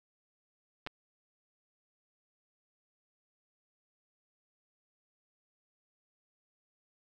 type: clicks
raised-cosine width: 0.3 ms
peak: -23 dBFS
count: 2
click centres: 0.865 / 0.872 s
effects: none